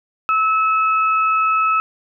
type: tone pair together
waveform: sine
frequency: 1300 / 2587 Hz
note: E6 / E7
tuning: -24 / -33 cents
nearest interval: octave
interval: 1191 cents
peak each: -14 / -23 dBFS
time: 0.29-1.8 s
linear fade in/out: 0 ms
effects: none